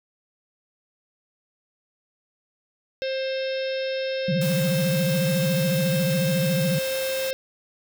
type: harmonic tone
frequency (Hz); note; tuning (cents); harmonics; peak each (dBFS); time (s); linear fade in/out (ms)
529; C5; +19; 1 / 3 / 4 / 5 / 6 / 7 / 8 / 9 / 10; -25 / -38 / -42 / -37 / -44 / -38 / -45 / -51 / -40; 3.02-7.33; 0
type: tone with vibrato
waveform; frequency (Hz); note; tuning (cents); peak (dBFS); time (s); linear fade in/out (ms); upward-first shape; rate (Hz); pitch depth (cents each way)
sine; 164.8; E3; 0; -21; 4.28-6.79; 5; sine; 14; 250
type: noise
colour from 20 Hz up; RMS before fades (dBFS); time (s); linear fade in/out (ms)
white; -34; 4.41-7.31; 5
effects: none

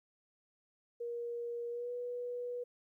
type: tone with pitch glide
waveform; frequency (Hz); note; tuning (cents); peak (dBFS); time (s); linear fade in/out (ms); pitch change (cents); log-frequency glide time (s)
sine; 473.6 to 488; A#4 to B4; +27 to -21; -37; 1-2.64; 10; +52; 1.7-1.91
effects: 13-bit

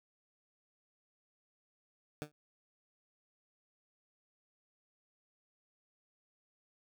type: tone with exponential decay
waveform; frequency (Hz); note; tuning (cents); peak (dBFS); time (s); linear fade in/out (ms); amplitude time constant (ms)
15% pulse; 150; D3; +37; -29; 2.22-2.32; 0; 20
effects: none

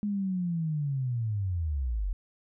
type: linear sweep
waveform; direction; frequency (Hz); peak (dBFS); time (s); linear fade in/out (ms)
sine; down; 209.6 to 41.83; -27; 0.03-2.13; 0
effects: none

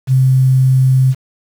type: tone with quantisation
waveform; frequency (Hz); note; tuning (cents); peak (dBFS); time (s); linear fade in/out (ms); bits
sine; 130.81; C3; 0; -7; 0.07-1.15; 50; 6
effects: none

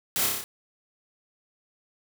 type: noise with echo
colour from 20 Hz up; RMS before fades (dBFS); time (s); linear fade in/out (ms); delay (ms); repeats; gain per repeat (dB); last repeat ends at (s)
white; -27; 0.16-0.26; 0; 30; 6; -2; 0.44
effects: none

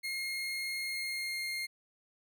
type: tone with pitch glide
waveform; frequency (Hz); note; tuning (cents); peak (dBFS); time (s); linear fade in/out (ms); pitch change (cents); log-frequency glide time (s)
30% pulse; 2143 to 2125; C7 to C7; +41 to +26; -32; 0.03-1.67; 20; -15; 0.8-1.43
effects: none

